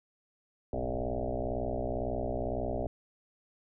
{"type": "tone with frequency modulation", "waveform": "sine", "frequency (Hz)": 332.1, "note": "E4", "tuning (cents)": 13, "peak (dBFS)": -30, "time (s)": [0.73, 2.87], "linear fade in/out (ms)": 2, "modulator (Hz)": 62, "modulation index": 5.9, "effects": []}